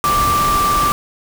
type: tone in noise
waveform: sine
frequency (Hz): 1174.7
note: D6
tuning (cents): 0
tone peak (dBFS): -13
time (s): 0.04-0.92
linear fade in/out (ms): 0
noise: pink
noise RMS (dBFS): -21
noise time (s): 0.04-0.92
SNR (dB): +5
effects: none